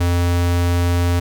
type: tone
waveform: square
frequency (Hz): 87.31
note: F2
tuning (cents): 0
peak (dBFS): -15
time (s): 0-1.2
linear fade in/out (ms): 10
effects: none